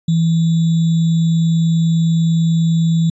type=tone with sample-and-hold; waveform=sine; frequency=164.7 Hz; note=E3; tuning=1 cent flat; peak=-11 dBFS; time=0.08-3.1 s; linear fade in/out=5 ms; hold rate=3675 Hz; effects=resampled to 22050 Hz